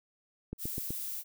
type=click train; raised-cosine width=3 ms; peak=-24 dBFS; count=4; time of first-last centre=0.53-0.906 s; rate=7.98 Hz
type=noise; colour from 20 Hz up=violet; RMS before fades=-38 dBFS; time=0.58-1.24 s; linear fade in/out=50 ms
effects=none